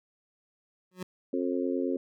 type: tone with exponential growth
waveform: 25% pulse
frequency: 183.2 Hz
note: F#3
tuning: 17 cents flat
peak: -28 dBFS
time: 0.91-1.03 s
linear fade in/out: 5 ms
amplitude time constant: 24 ms
type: harmonic tone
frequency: 89.2 Hz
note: F2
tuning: 37 cents sharp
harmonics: 3 / 4 / 5 / 6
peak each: -30 / -32 / -34 / -36 dBFS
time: 1.33-1.97 s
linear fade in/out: 5 ms
effects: none